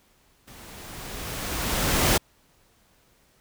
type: noise with level ramp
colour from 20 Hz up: pink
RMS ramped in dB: -47 to -19 dBFS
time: 0.47-2.18 s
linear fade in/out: 10 ms
effects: pink hiss -62 dBFS RMS until 3.4 s